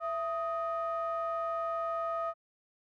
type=ring-modulated tone; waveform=triangle; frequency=293.7 Hz; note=D4; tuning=in tune; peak=-26 dBFS; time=0-2.34 s; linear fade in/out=50 ms; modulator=960 Hz; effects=high-pass 150 Hz 12 dB/octave